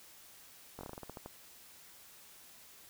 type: slowing click train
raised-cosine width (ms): 1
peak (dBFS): -30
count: 11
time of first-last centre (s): 0.79-1.26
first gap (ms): 20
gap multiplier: 1.18
effects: white hiss -57 dBFS RMS until 2.89 s